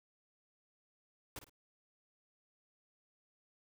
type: noise with echo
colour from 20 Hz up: pink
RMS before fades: -45 dBFS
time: 1.36-1.39 s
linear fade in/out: 2 ms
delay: 53 ms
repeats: 2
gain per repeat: -11 dB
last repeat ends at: 1.496 s
effects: none